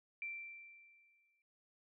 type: tone with exponential decay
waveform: sine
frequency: 2349 Hz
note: D7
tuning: in tune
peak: -39 dBFS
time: 0.22-1.42 s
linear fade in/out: 1 ms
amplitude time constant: 260 ms
effects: none